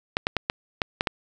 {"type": "clicks", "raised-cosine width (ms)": 0.3, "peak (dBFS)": -6, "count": 7, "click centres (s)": [0.169, 0.269, 0.367, 0.499, 0.818, 1.009, 1.072], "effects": []}